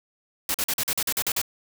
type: noise bursts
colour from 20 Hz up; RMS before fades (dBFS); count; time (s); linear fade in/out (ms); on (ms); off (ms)
white; -25; 10; 0.49-1.416; 2; 53; 44
effects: none